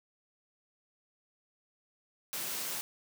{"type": "high-pass noise", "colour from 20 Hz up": "white", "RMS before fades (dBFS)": -37, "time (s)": [2.33, 2.81], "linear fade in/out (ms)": 0, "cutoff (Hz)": 130, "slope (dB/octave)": 48, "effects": []}